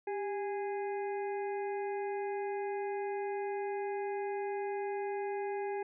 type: harmonic tone with a mistuned harmonic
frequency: 412.9 Hz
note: G#4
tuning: 10 cents flat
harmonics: 1 / 2 / 4 / 5 / 6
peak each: -35 / -39 / -50 / -51 / -54 dBFS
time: 0.07-5.83 s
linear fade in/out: 5 ms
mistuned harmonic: 1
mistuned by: -68 cents
effects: none